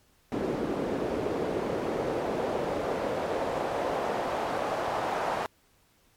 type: noise with band-pass filter sweep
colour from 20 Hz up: pink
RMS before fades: -30 dBFS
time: 0.32-5.46 s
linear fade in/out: 0 ms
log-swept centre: 360 to 790 Hz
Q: 1.7
effects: pink hiss -65 dBFS RMS until 6.16 s + MP3 96 kbps